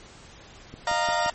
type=click train; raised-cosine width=3 ms; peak=-26 dBFS; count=4; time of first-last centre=0.74-1.262 s; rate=5.75 Hz
type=chord; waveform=30% pulse; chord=Eb suspended second; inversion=none; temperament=equal with one note detuned; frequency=611.2 / 698.5 / 932.3 Hz; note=Eb5 / F5 / Bb5; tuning=-31 / 0 / 0 cents; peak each=-27 / -24 / -23 dBFS; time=0.87-1.3 s; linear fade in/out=2 ms
effects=pink hiss -48 dBFS RMS until 1.34 s + MP3 32 kbps